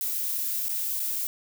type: noise with dropouts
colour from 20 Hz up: violet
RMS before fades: -29 dBFS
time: 0.01-1.27 s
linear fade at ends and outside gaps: 0 ms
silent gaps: 0.684-0.693 / 0.995-1.001 s
effects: none